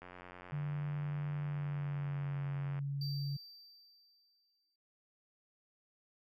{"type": "click train", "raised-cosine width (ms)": 0.5, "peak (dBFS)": -35, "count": 250, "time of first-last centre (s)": [0.02, 2.79], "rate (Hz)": 89.9}
{"type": "tone with pitch glide", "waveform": "sine", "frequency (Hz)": [146.83, 140.28], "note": ["D3", "C#3"], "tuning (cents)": [0, 21], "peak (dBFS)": -35, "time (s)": [0.52, 3.37], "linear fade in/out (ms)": 10, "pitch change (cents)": -79, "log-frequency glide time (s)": [1.42, 2.44]}
{"type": "tone with exponential decay", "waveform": "triangle", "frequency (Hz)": 4659, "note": "D8", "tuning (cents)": -15, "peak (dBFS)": -40, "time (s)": [3.01, 4.76], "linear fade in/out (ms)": 5, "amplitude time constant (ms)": 380}
{"effects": []}